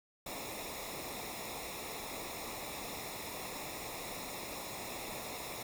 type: noise with comb filter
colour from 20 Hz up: pink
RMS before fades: -43 dBFS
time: 0.26-5.63 s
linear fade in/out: 5 ms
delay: 0.65 ms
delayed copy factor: -0.75
effects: none